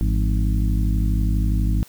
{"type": "harmonic tone with a mistuned harmonic", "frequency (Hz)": 52.3, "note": "G#1", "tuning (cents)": 13, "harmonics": [1, 2, 3, 4, 5, 6], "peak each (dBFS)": [-18, -24, -28, -30, -32, -34], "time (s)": [0.01, 1.83], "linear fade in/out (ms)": 0, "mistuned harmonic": 3, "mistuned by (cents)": 140, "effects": ["white hiss -49 dBFS RMS until 1.88 s"]}